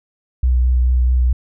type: tone with vibrato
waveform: sine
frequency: 62.3 Hz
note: B1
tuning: 16 cents sharp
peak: -11 dBFS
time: 0.43-1.33 s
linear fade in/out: 5 ms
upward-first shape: triangle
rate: 4.6 Hz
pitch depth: 21 cents each way
effects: none